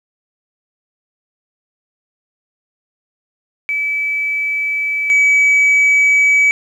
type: tone pair in turn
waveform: sine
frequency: 2300 / 2283 Hz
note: D7 / D7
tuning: -37 / -50 cents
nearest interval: unison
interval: 13 cents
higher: first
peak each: -15 / -6 dBFS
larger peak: second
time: 3.69-5.1 / 5.1-6.51 s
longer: neither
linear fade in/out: 0 ms
effects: tanh soft clip ceiling -7 dBFS + 8-bit